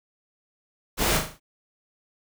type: noise with echo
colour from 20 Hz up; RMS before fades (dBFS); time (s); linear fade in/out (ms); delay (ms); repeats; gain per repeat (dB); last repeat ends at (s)
pink; -23; 0.97-1.21; 50; 38; 5; -6; 1.4
effects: none